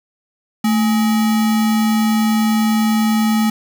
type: tone with sample-and-hold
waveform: sine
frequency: 220 Hz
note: A3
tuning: in tune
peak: -12 dBFS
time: 0.64-3.5 s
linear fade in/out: 5 ms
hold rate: 1050 Hz
effects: none